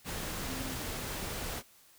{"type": "tone in noise", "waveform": "sine", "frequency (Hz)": 259.8, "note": "C4", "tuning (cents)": -12, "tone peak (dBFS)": -41, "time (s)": [0.45, 0.77], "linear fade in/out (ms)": 50, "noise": "pink", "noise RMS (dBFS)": -38, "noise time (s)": [0.04, 1.63], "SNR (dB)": -6, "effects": ["white hiss -61 dBFS RMS until 1.98 s"]}